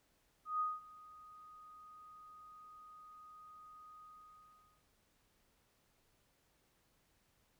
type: tone with ADSR envelope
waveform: sine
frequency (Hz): 1244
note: D#6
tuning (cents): -1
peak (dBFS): -32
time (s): 0.45-4.84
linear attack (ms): 150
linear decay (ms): 200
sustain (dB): -22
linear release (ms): 810
effects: pink hiss -75 dBFS RMS until 7.59 s